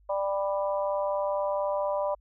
harmonic tone, 197.3 Hz, G3, 11 cents sharp, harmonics 3 / 4 / 5 / 6, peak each -27 / -36 / -32 / -42 dBFS, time 0.09-2.15 s, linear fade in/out 10 ms, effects added 50 Hz sine -57 dBFS peak until 2.2 s

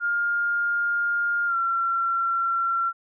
sine tone with pitch glide, 1410 to 1362 Hz, F6 to F6, +16 to -44 cents, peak -21 dBFS, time 0-2.93 s, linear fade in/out 50 ms, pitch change -60 cents, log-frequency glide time 1.46-1.56 s, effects none

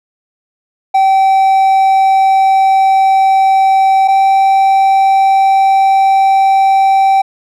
triangle tone pair in turn, 772 / 776.5 Hz, G5 / G5, -27 / -17 cents, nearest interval unison, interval 10 cents, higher second, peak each -4 dBFS, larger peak neither, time 0.94-4.08 / 4.08-7.22 s, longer neither, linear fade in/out 10 ms, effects none

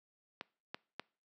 clicks, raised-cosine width 0.3 ms, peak -24 dBFS, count 3, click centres 0.411 / 0.745 / 0.996 s, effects noise-tail reverb RT60 0.4 s tail -24 dB re dry + high-pass 200 Hz 12 dB/octave

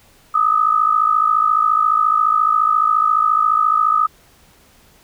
sine tone pair together, 1221 / 1275.4 Hz, D#6 / D#6, -33 / +42 cents, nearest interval minor second, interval 75 cents, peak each -15 dBFS, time 0.34-4.07 s, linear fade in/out 10 ms, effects pink hiss -51 dBFS RMS until 5.03 s

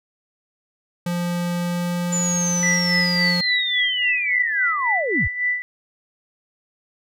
square tone with pitch glide, 174.61 to 176.74 Hz, F3 to F3, 0 to +21 cents, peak -22 dBFS, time 1.06-3.41 s, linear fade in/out 5 ms, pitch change +21 cents, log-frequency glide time 1.56-3.22 s
sine linear sweep, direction down, 7090 to 38.89 Hz, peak -21 dBFS, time 2.12-5.28 s, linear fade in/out 10 ms
sine tone with tremolo, 1980 Hz, B6, 4 cents sharp, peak -17 dBFS, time 2.63-5.62 s, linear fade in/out 0 ms, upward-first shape sine, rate 3.6 Hz, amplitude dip 70%
effects none

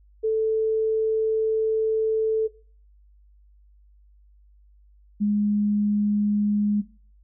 sine tone pair in turn, 440 / 207.2 Hz, A4 / G#3, 0 / -4 cents, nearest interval octave + minor second, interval 1304 cents, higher first, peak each -19 dBFS, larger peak neither, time 0.23-2.48 / 5.2-6.82 s, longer first, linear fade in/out 20 ms, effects noise-tail reverb RT60 0.4 s tail -18 dB re dry + added 50 Hz sine -52 dBFS peak until 7.23 s

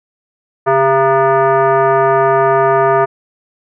sine tone with frequency modulation, 138.59 Hz, C#3, in tune, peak -8 dBFS, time 0.66-3.06 s, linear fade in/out 20 ms, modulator 538 Hz, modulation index 2.1, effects none

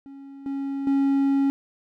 triangle tone with level steps, 275.5 Hz, C#4, 11 cents flat, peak -37 / -24 / -16 dBFS, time 0.06-1.5 s, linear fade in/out 0 ms, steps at 0.46 / 0.87 s, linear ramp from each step 2 ms, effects none

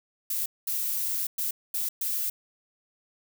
violet noise bursts at uneven times, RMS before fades -29 dBFS, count 5, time 0.3-0.46 / 0.67-1.27 / 1.38-1.51 / 1.74-1.89 / 2.01-2.3 s, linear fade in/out 5 ms, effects none

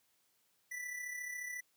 square tone with amplitude modulation, 1975.5 Hz, B6, in tune, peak -39 dBFS, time 0.71-1.61 s, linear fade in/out 10 ms, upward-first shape sine, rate 34.2 Hz, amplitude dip 50%, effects white hiss -75 dBFS RMS until 1.76 s + high-pass 80 Hz 12 dB/octave

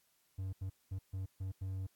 triangle tone bursts at uneven times, 95 Hz, F#2, 46 cents sharp, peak -35 dBFS, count 6, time 0.38-0.53 / 0.61-0.7 / 0.91-0.99 / 1.13-1.26 / 1.4-1.52 / 1.61-1.87 s, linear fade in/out 10 ms, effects white hiss -74 dBFS RMS until 1.95 s + AAC 64 kbps

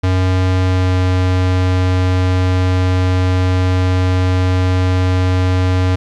square tone with pitch glide, 92.5 to 91.91 Hz, F#2 to F#2, 0 to -11 cents, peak -12 dBFS, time 0.03-5.96 s, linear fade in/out 10 ms, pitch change -11 cents, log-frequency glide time 0.61-0.96 s, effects low-pass 5000 Hz 12 dB/octave + 9-bit

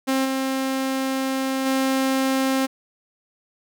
sawtooth tone with level steps, 265.8 Hz, C4, 27 cents sharp, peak -15 / -18 / -15 dBFS, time 0.07-2.67 s, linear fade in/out 20 ms, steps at 0.24 / 1.65 s, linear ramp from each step 20 ms, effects none

